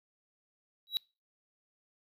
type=tone with exponential growth; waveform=triangle; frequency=3886 Hz; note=B7; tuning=29 cents flat; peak=-22 dBFS; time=0.87-0.97 s; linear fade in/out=0 ms; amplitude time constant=20 ms; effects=noise-tail reverb RT60 0.3 s tail -25 dB re dry